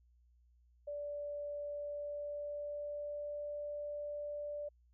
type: tone with pitch glide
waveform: sine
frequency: 582 to 586.7 Hz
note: D5 to D5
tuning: -16 to -2 cents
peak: -39 dBFS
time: 0.87-4.69 s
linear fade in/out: 10 ms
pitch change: +14 cents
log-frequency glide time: 1.65-3.45 s
effects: added 60 Hz sine -65 dBFS peak until 4.93 s